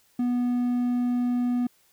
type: tone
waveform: triangle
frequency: 244.9 Hz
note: B3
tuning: 14 cents flat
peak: -20 dBFS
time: 0.19-1.67 s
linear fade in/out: 5 ms
effects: white hiss -63 dBFS RMS until 1.92 s